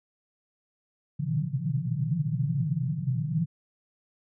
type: band-pass noise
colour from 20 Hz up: white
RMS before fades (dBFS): -28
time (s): 1.19-3.46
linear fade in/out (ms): 10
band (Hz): 120 to 170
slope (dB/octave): 96
effects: none